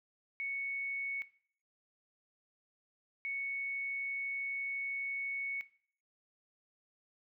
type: tone bursts at uneven times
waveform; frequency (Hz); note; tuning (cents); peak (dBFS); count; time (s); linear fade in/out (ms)
sine; 2217; C#7; 0; -35; 2; 0.4-1.22 / 3.25-5.61; 0
effects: noise-tail reverb RT60 0.5 s tail -17 dB re dry